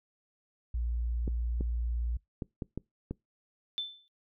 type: tone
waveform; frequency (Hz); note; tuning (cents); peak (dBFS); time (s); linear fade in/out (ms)
sine; 58.7; A#1; +13; -29; 0.74-2.17; 5
type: clicks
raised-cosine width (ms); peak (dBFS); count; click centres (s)
3; -22; 6; 1.278 / 1.609 / 2.422 / 2.622 / 2.776 / 3.11
type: tone with exponential decay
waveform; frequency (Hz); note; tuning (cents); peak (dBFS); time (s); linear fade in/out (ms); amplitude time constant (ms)
sine; 3531; A7; +5; -28; 3.78-4.08; 0; 64
effects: noise-tail reverb RT60 0.2 s tail -25 dB re dry